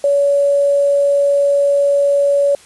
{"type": "tone with quantisation", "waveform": "sine", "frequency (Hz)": 566, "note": "C#5", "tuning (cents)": 36, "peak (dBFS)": -10, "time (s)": [0.04, 2.55], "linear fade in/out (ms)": 2, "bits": 6, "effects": ["white hiss -44 dBFS RMS until 2.65 s", "resampled to 24000 Hz"]}